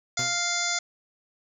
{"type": "harmonic tone", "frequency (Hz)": 698.5, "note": "F5", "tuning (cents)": 0, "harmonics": [1, 2, 3, 5, 6, 7, 8, 9, 10], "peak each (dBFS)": [-35, -33, -31, -34, -37, -33, -37, -35, -31], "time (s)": [0.17, 0.79], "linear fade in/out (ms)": 5}
{"type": "tone with exponential decay", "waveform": "sawtooth", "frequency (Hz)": 125.7, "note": "B2", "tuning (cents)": 31, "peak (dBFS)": -27, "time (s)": [0.19, 0.46], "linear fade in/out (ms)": 0, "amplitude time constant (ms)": 58}
{"effects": []}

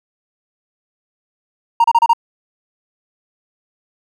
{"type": "tone bursts", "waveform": "triangle", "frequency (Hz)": 930, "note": "A#5", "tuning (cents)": -4, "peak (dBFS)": -5, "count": 5, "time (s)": [1.8, 2.134], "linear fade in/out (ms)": 5, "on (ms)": 42, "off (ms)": 31, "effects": ["tanh soft clip ceiling -1 dBFS"]}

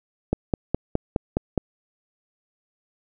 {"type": "click train", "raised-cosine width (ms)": 2, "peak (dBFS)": -7, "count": 7, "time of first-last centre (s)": [0.33, 1.577], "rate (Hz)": 4.81, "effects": []}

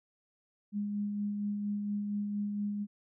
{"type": "tone with tremolo", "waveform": "sine", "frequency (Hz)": 205.5, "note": "G#3", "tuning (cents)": -18, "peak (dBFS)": -30, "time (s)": [0.72, 2.87], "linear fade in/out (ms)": 50, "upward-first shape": "sine", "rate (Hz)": 4.3, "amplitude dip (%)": 30, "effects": []}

